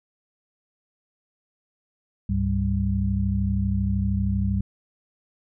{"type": "tone cluster", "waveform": "sine", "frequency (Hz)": [69, 101.8, 196], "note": ["C#2", "G#2", "G3"], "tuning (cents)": [-7, -34, 0], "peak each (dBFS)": -25, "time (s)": [2.29, 4.61], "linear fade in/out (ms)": 5, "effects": []}